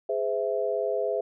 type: chord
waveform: sine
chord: Ab augmented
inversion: none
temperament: equal with one note detuned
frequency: 415.3 / 512.5 / 659.3 Hz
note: Ab4 / C5 / E5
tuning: 0 / -36 / 0 cents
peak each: -29 dBFS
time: 0.09-1.21 s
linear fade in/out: 5 ms
effects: none